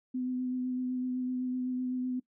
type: tone with vibrato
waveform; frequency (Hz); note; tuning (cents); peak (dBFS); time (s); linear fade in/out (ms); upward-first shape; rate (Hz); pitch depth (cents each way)
sine; 253; B3; +42; -30; 0.14-2.2; 10; sine; 7.9; 15
effects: noise-tail reverb RT60 0.1 s tail -20 dB re dry